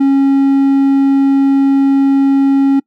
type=tone; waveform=triangle; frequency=274.1 Hz; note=C#4; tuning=19 cents flat; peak=-5 dBFS; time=0-2.8 s; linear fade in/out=10 ms; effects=noise-tail reverb RT60 0.1 s tail -25 dB re dry